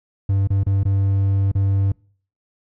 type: tone with dropouts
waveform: triangle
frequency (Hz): 98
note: G2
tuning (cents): 0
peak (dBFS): -13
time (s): 0.29-1.92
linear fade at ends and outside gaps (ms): 5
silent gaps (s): 0.474-0.503 / 0.635-0.665 / 0.834-0.852 / 1.517-1.551
effects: noise-tail reverb RT60 0.5 s tail -26 dB re dry